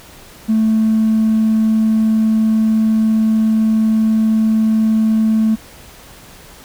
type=tone with hard clipping; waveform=sine; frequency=220 Hz; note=A3; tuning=in tune; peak=-11 dBFS; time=0.48-5.56 s; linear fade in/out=20 ms; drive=1 dB; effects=pink hiss -40 dBFS RMS until 6.64 s